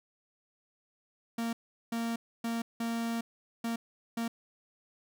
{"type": "tone bursts at uneven times", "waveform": "45% pulse", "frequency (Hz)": 231, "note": "A#3", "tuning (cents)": -16, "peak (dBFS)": -31, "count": 6, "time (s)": [[1.38, 1.53], [1.92, 2.16], [2.44, 2.62], [2.8, 3.21], [3.64, 3.76], [4.17, 4.28]], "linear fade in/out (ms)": 5, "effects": []}